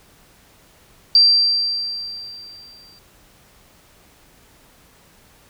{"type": "tone with exponential decay", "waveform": "sine", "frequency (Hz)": 4706, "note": "D8", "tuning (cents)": 3, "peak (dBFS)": -7, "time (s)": [1.15, 2.99], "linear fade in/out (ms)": 2, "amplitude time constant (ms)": 400, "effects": ["pink hiss -52 dBFS RMS until 5.49 s"]}